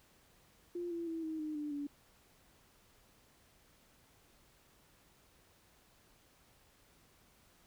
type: tone with pitch steps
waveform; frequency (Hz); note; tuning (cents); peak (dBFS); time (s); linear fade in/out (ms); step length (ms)
sine; 349.2 / 338.1 / 327.3 / 316.9 / 306.8 / 297.1 / 287.6; F4 / E4 / E4 / D#4 / D#4 / D4 / D4; 0 / +44 / -12 / +32 / -24 / +20 / -36; -37; 0.75-1.87; 5; 160
effects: pink hiss -67 dBFS RMS until 7.66 s